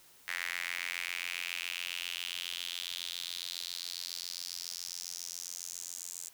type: tone with high-pass filter sweep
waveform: square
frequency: 43.65 Hz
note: F1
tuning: in tune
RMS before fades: -40 dBFS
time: 0.28-6.29 s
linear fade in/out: 0 ms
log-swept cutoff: 1900 to 7300 Hz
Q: 3.7
effects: white hiss -60 dBFS RMS until 6.33 s